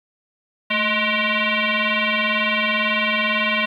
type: tone with frequency modulation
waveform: sine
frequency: 220 Hz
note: A3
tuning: in tune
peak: -17 dBFS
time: 0.7-3.66 s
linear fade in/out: 10 ms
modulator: 422 Hz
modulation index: 7.1
effects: 9-bit